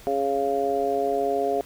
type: harmonic tone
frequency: 138.59 Hz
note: C#3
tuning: in tune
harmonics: 2 / 3 / 4 / 5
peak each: -33 / -25 / -29 / -25 dBFS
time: 0.07-1.61 s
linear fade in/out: 0 ms
effects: pink hiss -48 dBFS RMS until 1.65 s